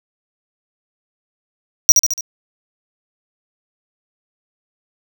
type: tone with echo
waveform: square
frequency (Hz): 5760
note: F#8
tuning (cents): -47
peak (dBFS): -3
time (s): 1.89-1.92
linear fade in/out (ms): 0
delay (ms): 72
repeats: 4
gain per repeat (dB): -5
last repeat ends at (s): 2.208
effects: none